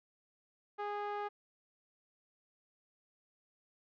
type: tone with low-pass filter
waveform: 5% pulse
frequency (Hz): 412.1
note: G#4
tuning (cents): -13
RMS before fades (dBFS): -39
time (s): 0.78-1.29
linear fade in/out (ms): 20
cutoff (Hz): 930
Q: 1.3
effects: none